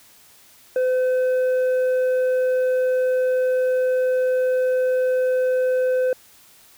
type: tone with tanh clipping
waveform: sine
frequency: 510 Hz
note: C5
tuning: 44 cents flat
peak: -18 dBFS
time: 0.76-6.13 s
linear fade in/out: 2 ms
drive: 5 dB
effects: white hiss -51 dBFS RMS until 6.77 s